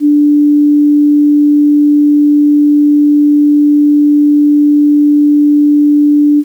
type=tone; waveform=sine; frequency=293.7 Hz; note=D4; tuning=in tune; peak=-4 dBFS; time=0-6.44 s; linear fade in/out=50 ms; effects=7-bit